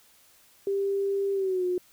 sine tone with pitch glide, 395.6 to 360.7 Hz, G4 to F#4, +16 to -44 cents, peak -24 dBFS, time 0.67-1.78 s, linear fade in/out 2 ms, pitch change -160 cents, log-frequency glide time 1.33-1.65 s, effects white hiss -59 dBFS RMS until 1.92 s

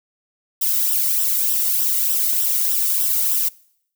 violet noise with flanger, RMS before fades -19 dBFS, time 0.61-3.49 s, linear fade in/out 10 ms, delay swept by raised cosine 0.44 to 1.23 ms, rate 3.3 Hz, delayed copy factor -0.7, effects noise-tail reverb RT60 0.7 s tail -24 dB re dry

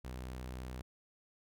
sawtooth tone, 63.1 Hz, B1, 38 cents sharp, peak -38 dBFS, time 0.04-0.82 s, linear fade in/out 10 ms, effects none

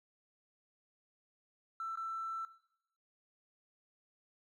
triangle tone with dropouts, 1333 Hz, E6, 19 cents sharp, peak -34 dBFS, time 1.8-2.45 s, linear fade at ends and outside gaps 2 ms, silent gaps 1.956-1.973 s, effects noise-tail reverb RT60 0.8 s tail -20 dB re dry + tanh soft clip ceiling -35 dBFS

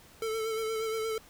square tone with vibrato, 443 Hz, A4, 12 cents sharp, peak -31 dBFS, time 0.22-1.18 s, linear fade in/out 2 ms, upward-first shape sine, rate 8.5 Hz, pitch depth 30 cents each way, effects pink hiss -56 dBFS RMS until 1.29 s

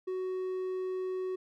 triangle tone, 372 Hz, F#4, 9 cents sharp, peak -30 dBFS, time 0.07-1.36 s, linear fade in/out 10 ms, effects none

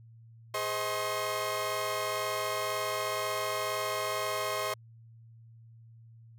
sawtooth tone cluster, 415.2 / 514 / 631 / 1070 Hz, G#4 / C5 / D#5 / C6, 0 / -31 / +24 / +38 cents, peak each -35 / -35 / -31 / -31 dBFS, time 0.54-4.74 s, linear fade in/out 5 ms, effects added 114 Hz sine -51 dBFS peak until 6.38 s

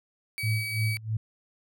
35% pulse tone, 2278 Hz, C#7, 47 cents sharp, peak -29 dBFS, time 0.38-0.97 s, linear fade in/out 0 ms
sine tone with tremolo, 110 Hz, A2, in tune, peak -23 dBFS, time 0.43-1.17 s, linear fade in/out 5 ms, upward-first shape sine, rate 3 Hz, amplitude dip 90%
effects none

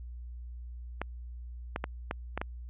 clicks, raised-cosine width 0.5 ms, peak -17 dBFS, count 6, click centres 1.016 / 1.761 / 1.841 / 2.111 / 2.376 / 2.415 s, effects added 60 Hz sine -40 dBFS peak until 2.69 s + resampled to 8000 Hz

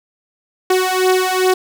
sawtooth beating tone pair, 370 / 372.5 Hz, F#4 / F#4, 0 / +12 cents, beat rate 2.5 Hz, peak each -12 dBFS, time 0.7-1.54 s, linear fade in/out 5 ms, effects none

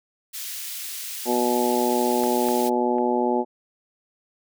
white high-pass noise, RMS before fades -33 dBFS, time 0.33-2.7 s, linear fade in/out 20 ms, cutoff 2300 Hz, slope 12 dB/octave
harmonic tone, 122.2 Hz, B2, 18 cents flat, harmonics 2 / 3 / 4 / 5 / 6 / 7, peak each -25 / -24 / -28 / -29 / -32 / -25 dBFS, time 1.25-3.45 s, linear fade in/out 50 ms
clicks, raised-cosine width 0.5 ms, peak -20 / -19 / -28 dBFS, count 3, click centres 2.237 / 2.487 / 2.984 s
effects none

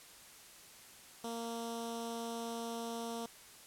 10% pulse tone with notch filter, 231.3 Hz, A#3, 13 cents flat, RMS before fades -41 dBFS, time 1.24-3.26 s, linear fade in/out 2 ms, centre 1800 Hz, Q 0.71, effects white hiss -56 dBFS RMS until 3.66 s + low-pass 12000 Hz 12 dB/octave

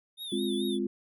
square tone with vibrato, 3602 Hz, A7, 40 cents sharp, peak -37 dBFS, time 0.17-0.79 s, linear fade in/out 50 ms, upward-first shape sine, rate 4.6 Hz, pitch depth 82 cents each way
sine chord, F minor, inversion first, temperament equal, 207.7 / 261.6 / 349.2 Hz, Ab3 / C4 / F4, 0 / 0 / 0 cents, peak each -32 / -33 / -31 dBFS, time 0.32-0.87 s, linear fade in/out 5 ms
effects none

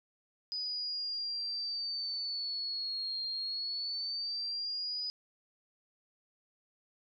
sine linear two-way sweep, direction down then up, 4978 to 4205 to 4978 Hz, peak -34 dBFS, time 0.52-5.1 s, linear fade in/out 0 ms, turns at 3.26 s, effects none

